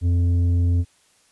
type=tone with tanh clipping; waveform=triangle; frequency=87.31 Hz; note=F2; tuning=in tune; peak=-17 dBFS; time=0.01-0.85 s; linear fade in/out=50 ms; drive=11 dB; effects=white hiss -59 dBFS RMS until 1.31 s + resampled to 24000 Hz